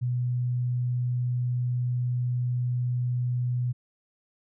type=tone; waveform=sine; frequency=123.47 Hz; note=B2; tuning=in tune; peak=-24 dBFS; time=0.01-3.73 s; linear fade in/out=20 ms; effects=none